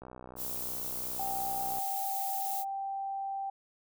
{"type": "click train", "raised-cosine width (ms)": 1, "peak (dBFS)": -32, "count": 112, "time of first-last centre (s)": [0.02, 1.785], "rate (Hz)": 62.9}
{"type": "noise", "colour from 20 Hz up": "violet", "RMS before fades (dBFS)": -37, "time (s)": [0.36, 2.65], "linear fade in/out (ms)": 50}
{"type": "tone", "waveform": "sine", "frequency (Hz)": 784, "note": "G5", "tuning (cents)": 0, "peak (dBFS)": -33, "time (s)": [1.19, 3.5], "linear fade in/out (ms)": 5}
{"effects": []}